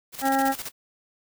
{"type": "noise with tremolo", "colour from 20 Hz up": "white", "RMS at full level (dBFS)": -33, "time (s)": [0.12, 0.72], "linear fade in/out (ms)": 50, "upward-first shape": "square", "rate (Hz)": 15, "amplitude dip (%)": 70}
{"type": "harmonic tone", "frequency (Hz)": 270, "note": "C#4", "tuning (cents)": -45, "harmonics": [1, 2, 3, 5, 6, 7], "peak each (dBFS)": [-25, -30, -22, -32, -33, -35], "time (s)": [0.21, 0.55], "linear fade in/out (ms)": 50}
{"effects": []}